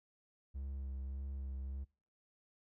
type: tone with vibrato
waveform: triangle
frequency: 67.4 Hz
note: C#2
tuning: 48 cents flat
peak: -38 dBFS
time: 0.54-1.85 s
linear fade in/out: 20 ms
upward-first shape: sine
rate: 1.7 Hz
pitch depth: 26 cents each way
effects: noise-tail reverb RT60 0.5 s tail -26 dB re dry

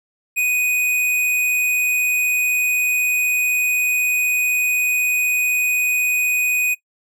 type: tone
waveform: square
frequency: 2489 Hz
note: D#7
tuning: in tune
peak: -17 dBFS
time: 0.36-6.75 s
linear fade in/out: 20 ms
effects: noise-tail reverb RT60 0.1 s tail -19 dB re dry

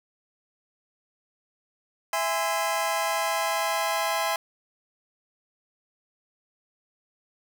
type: chord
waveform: sawtooth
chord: E augmented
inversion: none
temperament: just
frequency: 659.3 / 824.1 / 1030.1 Hz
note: E5 / G#5 / B#5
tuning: 0 / -14 / -27 cents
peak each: -25 dBFS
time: 2.13-4.36 s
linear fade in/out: 2 ms
effects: none

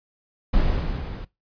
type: noise with level ramp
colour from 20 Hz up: brown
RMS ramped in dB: -19 to -33 dBFS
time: 0.53-1.25 s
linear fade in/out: 10 ms
effects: noise-tail reverb RT60 0.2 s tail -20 dB re dry + resampled to 11025 Hz

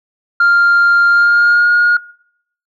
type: tone with pitch glide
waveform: sine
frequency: 1396.9 to 1432 Hz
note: F6 to F6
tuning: 0 to +43 cents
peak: -5 dBFS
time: 0.4-1.97 s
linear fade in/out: 5 ms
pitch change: +43 cents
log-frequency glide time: 1.09-1.7 s
effects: noise-tail reverb RT60 0.7 s tail -24 dB re dry + tanh soft clip ceiling -5 dBFS

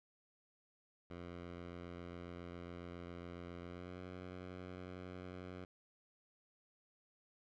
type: tone with pitch glide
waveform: 10% pulse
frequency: 87.31 to 91.07 Hz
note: F2 to F#2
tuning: 0 to -27 cents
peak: -39 dBFS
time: 1.1-5.65 s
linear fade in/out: 5 ms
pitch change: +73 cents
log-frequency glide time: 3.63-4 s
effects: low-pass 3000 Hz 12 dB/octave

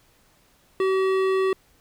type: tone with hard clipping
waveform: sine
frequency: 380.9 Hz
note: G4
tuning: 50 cents flat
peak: -21 dBFS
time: 0.8-1.53 s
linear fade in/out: 2 ms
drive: 14 dB
effects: pink hiss -60 dBFS RMS until 1.8 s

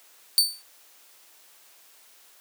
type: tone with exponential decay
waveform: sawtooth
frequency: 4551 Hz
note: C#8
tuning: 45 cents sharp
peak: -10 dBFS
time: 0.38-0.62 s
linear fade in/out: 0 ms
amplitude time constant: 51 ms
effects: white hiss -55 dBFS RMS until 2.4 s + high-pass 400 Hz 12 dB/octave

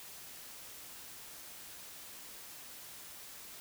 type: silence
effects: white hiss -50 dBFS RMS until 3.6 s

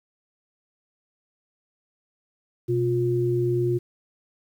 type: tone pair together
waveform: sine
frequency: 125.3 / 354.4 Hz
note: B2 / F4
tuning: +25 / +25 cents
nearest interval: octave + tritone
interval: 1800 cents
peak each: -24 / -22 dBFS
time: 2.68-3.79 s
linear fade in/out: 20 ms
effects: 9-bit

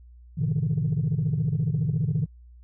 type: chord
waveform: sine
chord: E dominant seventh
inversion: first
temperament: equal with one note detuned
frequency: 103.83 / 123.47 / 150.35 / 164.81 Hz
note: G#2 / B2 / D3 / E3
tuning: 0 / 0 / +41 / 0 cents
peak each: -30 / -27 / -24 / -27 dBFS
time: 0.37-2.26 s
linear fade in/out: 20 ms
effects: tanh soft clip ceiling -17 dBFS + added 60 Hz sine -46 dBFS peak until 2.63 s

